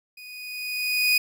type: tone with level ramp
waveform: 30% pulse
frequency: 2482 Hz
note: D#7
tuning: 5 cents flat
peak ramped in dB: -39 to -14 dBFS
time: 0.17-1.18 s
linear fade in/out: 5 ms
effects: none